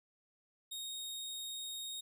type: tone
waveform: sawtooth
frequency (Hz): 3729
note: A#7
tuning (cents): 0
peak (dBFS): -38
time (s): 0.71-2.01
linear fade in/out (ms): 10
effects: none